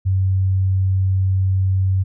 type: tone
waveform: sine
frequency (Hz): 94.9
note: F#2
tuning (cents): +44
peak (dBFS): -14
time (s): 0.05-2.04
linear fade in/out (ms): 20
effects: none